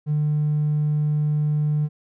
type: tone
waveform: triangle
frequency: 150 Hz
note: D3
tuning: 37 cents sharp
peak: -15 dBFS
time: 0.06-1.89 s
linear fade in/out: 50 ms
effects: tanh soft clip ceiling -15 dBFS